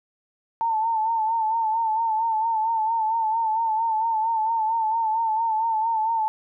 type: tone with vibrato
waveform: sine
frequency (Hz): 893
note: A5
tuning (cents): +25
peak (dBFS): -20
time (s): 0.61-6.28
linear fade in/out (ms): 0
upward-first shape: sine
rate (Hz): 4.4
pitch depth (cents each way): 57
effects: none